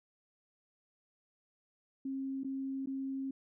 sine tone with dropouts, 268.8 Hz, C4, 47 cents sharp, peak -35 dBFS, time 2.05-3.31 s, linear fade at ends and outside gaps 5 ms, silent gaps 2.435-2.445 / 2.86-2.871 s, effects none

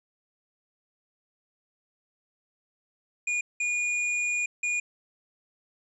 square tone bursts at uneven times, 2440 Hz, D#7, 34 cents flat, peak -26 dBFS, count 3, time 3.27-3.41 / 3.6-4.46 / 4.63-4.8 s, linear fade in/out 5 ms, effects resampled to 22050 Hz

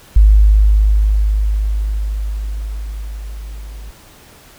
sine tone with level ramp, 51.9 Hz, G#1, in tune, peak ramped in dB -3 to -28 dBFS, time 0.16-3.91 s, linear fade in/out 5 ms, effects pink hiss -43 dBFS RMS until 4.58 s

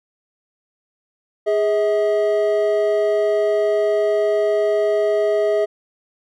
triangle tone pair together, 413.5 / 641.7 Hz, G#4 / E5, -8 / -47 cents, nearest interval minor sixth, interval 761 cents, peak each -16 dBFS, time 1.46-5.66 s, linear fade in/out 20 ms, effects none

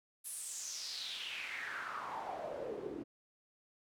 pink noise with band-pass filter sweep, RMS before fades -43 dBFS, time 0.24-3.04 s, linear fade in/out 20 ms, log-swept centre 11000 to 300 Hz, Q 4.8, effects none

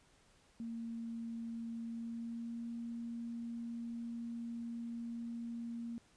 sine tone with pitch glide, 230 to 233.5 Hz, A#3 to A#3, -23 to +3 cents, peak -40 dBFS, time 0.6-5.98 s, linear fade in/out 0 ms, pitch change +26 cents, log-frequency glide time 1.84-2.67 s, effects pink hiss -68 dBFS RMS until 6.16 s + resampled to 22050 Hz

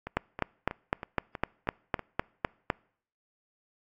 two click trains, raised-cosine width 0.5 ms, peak -10 / -21 dBFS, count 11 / 7, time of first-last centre 0.17-2.702 / 0.07-1.993 s, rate 3.95 / 3.12 Hz, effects noise-tail reverb RT60 0.6 s tail -26 dB re dry + AAC 64 kbps

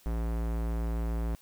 square tone with low-pass filter, 56.7 Hz, A#1, 47 cents flat, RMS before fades -31 dBFS, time 0.06-1.35 s, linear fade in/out 0 ms, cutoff 1500 Hz, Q 0.55, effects white hiss -60 dBFS RMS until 1.41 s

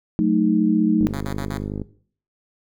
sine chord, D# diminished, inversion first, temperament equal, 185 / 220 / 311.1 Hz, F#3 / A3 / D#4, 0 / 0 / 0 cents, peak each -20 dBFS, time 0.19-1.07 s, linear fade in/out 0 ms
click train, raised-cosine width 3 ms, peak -15 dBFS, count 42, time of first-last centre 1.01-1.817 s, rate 50.8 Hz
5% pulse tone bursts, 138.59 Hz, C#3, in tune, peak -20 dBFS, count 4, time 1.13-1.576 s, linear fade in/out 5 ms, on 77 ms, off 46 ms
effects noise-tail reverb RT60 0.5 s tail -17 dB re dry

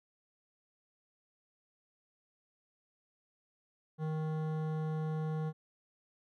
sine tone with hard clipping, 156.4 Hz, D#3, 9 cents sharp, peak -35 dBFS, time 3.98-5.53 s, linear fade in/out 50 ms, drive 14 dB, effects none

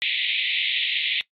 white band-pass noise, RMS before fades -24 dBFS, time 0.02-1.21 s, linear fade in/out 0 ms, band 2000 to 3800 Hz, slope 96 dB/octave, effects noise-tail reverb RT60 0.1 s tail -18 dB re dry + MP3 64 kbps

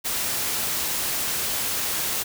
white noise, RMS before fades -26 dBFS, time 0.04-2.24 s, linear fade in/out 20 ms, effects none

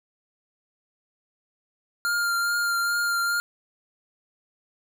square tone with vibrato, 1400 Hz, F6, 4 cents sharp, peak -23 dBFS, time 2.05-3.4 s, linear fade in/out 0 ms, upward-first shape triangle, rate 2.4 Hz, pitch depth 19 cents each way, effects none

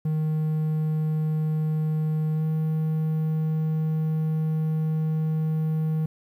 triangle tone with pitch glide, 155.56 to 157.28 Hz, D#3 to D#3, 0 to +19 cents, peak -20 dBFS, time 0.05-6.06 s, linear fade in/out 5 ms, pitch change +19 cents, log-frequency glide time 2.34-2.43 s, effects 10-bit

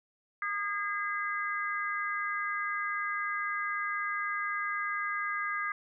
harmonic tone, 408.2 Hz, G#4, 30 cents flat, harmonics 3 / 4 / 5, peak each -34 / -35 / -36 dBFS, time 0.42-5.72 s, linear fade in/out 2 ms, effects none

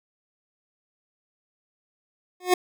25% pulse tone with exponential growth, 362.7 Hz, F#4, 34 cents flat, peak -9 dBFS, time 2.4-2.54 s, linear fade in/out 5 ms, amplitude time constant 30 ms, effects none

